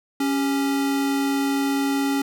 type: tone pair together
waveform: square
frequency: 277.2 / 397 Hz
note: C#4 / G4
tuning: 0 / +22 cents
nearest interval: tritone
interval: 622 cents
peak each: -21 / -32 dBFS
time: 0.2-2.22 s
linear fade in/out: 5 ms
effects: none